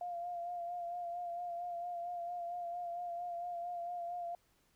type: tone with vibrato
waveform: sine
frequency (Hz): 698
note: F5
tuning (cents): -1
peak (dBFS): -38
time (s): 0.01-4.35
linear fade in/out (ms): 2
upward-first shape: sine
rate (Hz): 4.4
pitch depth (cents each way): 31
effects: pink hiss -73 dBFS RMS until 4.75 s

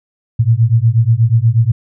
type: beating tone pair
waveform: sine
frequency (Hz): 110.8 / 119.1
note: A2 / A#2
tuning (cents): +13 / +38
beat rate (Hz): 8.3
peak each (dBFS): -11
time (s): 0.39-1.72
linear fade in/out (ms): 10
effects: none

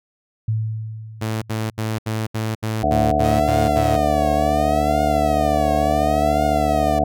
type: tone with exponential decay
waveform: sine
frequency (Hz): 110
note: A2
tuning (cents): 0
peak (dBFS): -16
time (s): 0.48-1.96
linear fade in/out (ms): 5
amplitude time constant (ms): 320
type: tone bursts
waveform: sawtooth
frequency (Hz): 110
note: A2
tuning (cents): 0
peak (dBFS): -17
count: 10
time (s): 1.21-3.967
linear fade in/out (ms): 10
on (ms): 210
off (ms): 73
type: harmonic tone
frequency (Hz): 74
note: D2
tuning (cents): +14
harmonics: 1 / 2 / 3 / 4 / 6 / 7 / 8 / 9 / 10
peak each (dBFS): -24 / -28 / -27 / -25 / -30 / -31 / -31 / -20 / -20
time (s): 2.83-7.04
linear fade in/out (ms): 5
type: tone with vibrato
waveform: sawtooth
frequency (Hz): 622.3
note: D#5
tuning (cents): 0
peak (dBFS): -24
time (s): 3.24-6.99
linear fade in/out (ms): 5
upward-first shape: triangle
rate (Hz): 0.7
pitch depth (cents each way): 240
effects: none

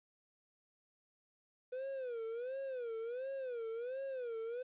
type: tone with vibrato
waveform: triangle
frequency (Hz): 493.9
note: B4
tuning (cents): 0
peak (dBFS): -37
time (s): 1.72-4.63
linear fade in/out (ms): 10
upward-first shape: sine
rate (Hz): 1.4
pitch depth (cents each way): 170
effects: resampled to 8000 Hz + 12-bit

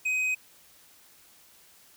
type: tone with tanh clipping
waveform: sine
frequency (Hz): 2516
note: D#7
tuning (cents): +19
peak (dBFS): -26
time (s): 0.05-0.35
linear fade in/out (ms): 10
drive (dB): 7
effects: white hiss -57 dBFS RMS until 1.96 s

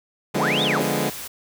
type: chord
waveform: 15% pulse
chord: D diminished seventh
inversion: none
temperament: equal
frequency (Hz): 146.83 / 174.61 / 207.7 / 246.9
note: D3 / F3 / Ab3 / Cb4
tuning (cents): 0 / 0 / 0 / 0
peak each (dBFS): -20 / -22 / -19 / -22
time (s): 0.34-1.1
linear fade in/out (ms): 10
type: linear two-way sweep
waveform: sine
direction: up then down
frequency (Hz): 77.78 to 3772 to 126.2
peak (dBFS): -21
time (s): 0.35-0.82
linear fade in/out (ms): 10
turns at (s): 0.63
type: noise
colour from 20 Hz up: white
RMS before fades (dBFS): -34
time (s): 0.8-1.28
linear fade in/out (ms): 10
effects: none

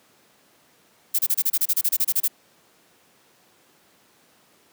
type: noise bursts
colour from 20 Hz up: violet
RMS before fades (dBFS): -20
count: 15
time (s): 1.14-2.281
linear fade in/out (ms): 10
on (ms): 49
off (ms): 29
effects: pink hiss -58 dBFS RMS until 4.72 s + high-pass 200 Hz 12 dB/octave

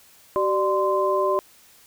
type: tone cluster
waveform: sine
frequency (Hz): 382.3 / 594 / 1036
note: G4 / D5 / C6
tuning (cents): -43 / +20 / -17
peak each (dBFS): -23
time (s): 0.36-1.39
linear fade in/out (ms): 0
effects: white hiss -53 dBFS RMS until 1.86 s

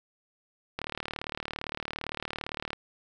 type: click train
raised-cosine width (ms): 0.3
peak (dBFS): -17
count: 74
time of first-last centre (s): 0.79-2.731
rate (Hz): 37.6
effects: none

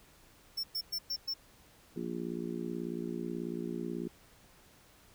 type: tone bursts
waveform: square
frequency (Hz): 5400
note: E8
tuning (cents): +41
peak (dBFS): -33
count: 5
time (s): 0.57-1.34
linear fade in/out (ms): 10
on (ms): 66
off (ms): 110
type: harmonic tone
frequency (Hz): 58.27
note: A#1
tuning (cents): 0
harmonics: 3 / 4 / 5 / 6 / 7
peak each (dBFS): -41 / -40 / -44 / -40 / -44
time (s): 1.96-4.08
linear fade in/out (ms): 5
effects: pink hiss -61 dBFS RMS until 5.14 s

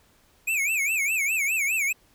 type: tone with vibrato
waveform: square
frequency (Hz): 2411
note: D7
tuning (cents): +45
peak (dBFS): -23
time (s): 0.47-1.93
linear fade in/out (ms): 10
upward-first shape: sine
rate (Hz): 4.9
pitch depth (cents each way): 190
effects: pink hiss -61 dBFS RMS until 2.14 s

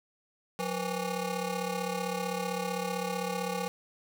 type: ring-modulated tone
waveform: 20% pulse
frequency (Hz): 329.6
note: E4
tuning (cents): 0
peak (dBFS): -23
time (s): 0.59-3.68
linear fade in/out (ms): 0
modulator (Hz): 147
effects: none

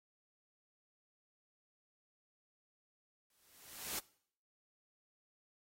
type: noise with exponential growth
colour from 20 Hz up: white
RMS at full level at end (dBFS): -38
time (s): 3.3-3.99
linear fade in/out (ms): 2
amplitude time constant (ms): 150
effects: noise-tail reverb RT60 0.6 s tail -22 dB re dry + AAC 48 kbps

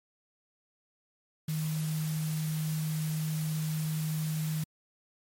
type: tone in noise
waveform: sine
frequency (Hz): 155.9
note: D#3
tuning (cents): +4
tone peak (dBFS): -29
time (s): 1.48-4.64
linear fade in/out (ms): 5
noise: white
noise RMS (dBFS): -43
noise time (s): 1.48-4.64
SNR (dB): +11
effects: MP3 64 kbps

